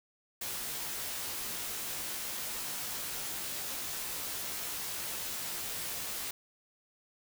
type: noise with comb filter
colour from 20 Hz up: white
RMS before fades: -38 dBFS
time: 0.41-6.31 s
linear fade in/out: 5 ms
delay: 16 ms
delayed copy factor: -0.6
effects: none